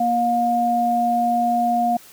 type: tone pair together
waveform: sine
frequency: 237.1 / 712.3 Hz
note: A#3 / F5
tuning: +30 / +34 cents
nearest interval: octave + perfect fifth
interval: 1904 cents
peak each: -23 / -17 dBFS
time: 0-1.97 s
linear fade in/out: 5 ms
effects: white hiss -46 dBFS RMS until 2.12 s